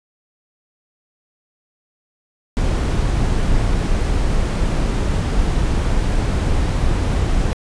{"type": "noise", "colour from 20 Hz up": "brown", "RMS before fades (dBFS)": -17, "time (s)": [2.57, 7.53], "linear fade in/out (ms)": 0, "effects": ["resampled to 22050 Hz"]}